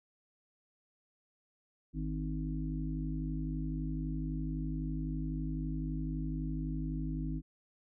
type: harmonic tone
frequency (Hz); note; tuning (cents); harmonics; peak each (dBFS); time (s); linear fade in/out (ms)
51.91; G#1; 0; 1 / 3 / 5 / 6; -37 / -38 / -40 / -43; 1.93-7.42; 50
effects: none